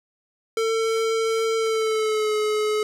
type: tone with pitch glide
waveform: square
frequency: 448.8 to 426.1 Hz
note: A4 to G#4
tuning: +34 to +44 cents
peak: -21 dBFS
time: 0.57-2.83 s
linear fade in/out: 2 ms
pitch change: -90 cents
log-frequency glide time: 1.56-2.34 s
effects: low-pass 9000 Hz 12 dB/octave + 10-bit